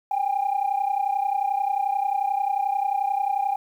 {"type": "tone pair together", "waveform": "sine", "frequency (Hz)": [784, 815.3], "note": ["G5", "G#5"], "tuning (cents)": [0, -32], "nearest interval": "minor second", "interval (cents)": 68, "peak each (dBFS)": -23, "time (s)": [0.11, 3.56], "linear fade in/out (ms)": 5, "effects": ["tanh soft clip ceiling -16 dBFS", "9-bit"]}